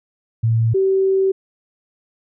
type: tone pair in turn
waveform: sine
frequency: 113.6 / 384.4 Hz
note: A#2 / G4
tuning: -44 / -34 cents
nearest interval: octave + major sixth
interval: 2110 cents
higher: second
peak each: -13 dBFS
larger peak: neither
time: 0.43-0.74 / 0.74-1.32 s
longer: second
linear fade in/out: 10 ms
effects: none